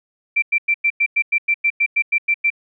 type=tone bursts; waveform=sine; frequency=2349 Hz; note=D7; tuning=in tune; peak=-13 dBFS; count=14; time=0.36-2.503 s; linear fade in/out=10 ms; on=63 ms; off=97 ms; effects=none